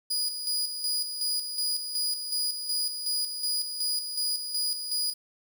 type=tone with tremolo; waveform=sawtooth; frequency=4911 Hz; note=D#8; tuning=23 cents flat; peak=-23 dBFS; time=0.1-5.14 s; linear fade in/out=10 ms; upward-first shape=square; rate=2.7 Hz; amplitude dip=55%; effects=9-bit